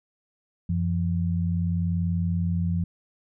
sine tone pair together, 90.8 / 171.41 Hz, F#2 / F3, -32 / -32 cents, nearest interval major seventh, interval 1100 cents, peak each -25 dBFS, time 0.69-2.84 s, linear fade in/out 5 ms, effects none

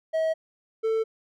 triangle tone pair in turn, 641 / 444.8 Hz, E5 / A4, -49 / +19 cents, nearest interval tritone, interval 632 cents, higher first, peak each -20 dBFS, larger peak neither, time 0.13-0.34 / 0.83-1.04 s, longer neither, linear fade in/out 20 ms, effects none

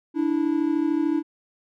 triangle tone pair together, 293 / 326.5 Hz, D4 / E4, -4 / -17 cents, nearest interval major second, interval 187 cents, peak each -21 dBFS, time 0.14-1.23 s, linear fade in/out 50 ms, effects none

